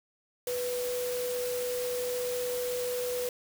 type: tone in noise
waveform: sine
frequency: 493.9 Hz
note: B4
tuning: in tune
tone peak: -30 dBFS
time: 0.47-3.29 s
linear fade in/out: 2 ms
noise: white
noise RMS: -39 dBFS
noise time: 0.47-3.29 s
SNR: +6 dB
effects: none